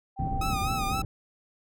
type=tone; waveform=sine; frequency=780 Hz; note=G5; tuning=9 cents flat; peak=-31 dBFS; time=0.16-1.04 s; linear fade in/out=50 ms
type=low-pass noise; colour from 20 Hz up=pink; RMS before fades=-31 dBFS; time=0.19-1.05 s; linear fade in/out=2 ms; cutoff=250 Hz; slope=12 dB/octave
type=tone with vibrato; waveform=sawtooth; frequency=1260 Hz; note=D#6; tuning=21 cents sharp; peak=-27 dBFS; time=0.41-1.02 s; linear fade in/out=5 ms; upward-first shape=sine; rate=3.9 Hz; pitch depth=81 cents each way
effects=none